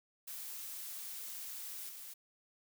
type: noise with level steps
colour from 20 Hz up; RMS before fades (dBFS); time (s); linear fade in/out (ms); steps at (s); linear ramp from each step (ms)
blue; -45 / -49; 0.27-2.14; 10; 1.89; 2
effects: none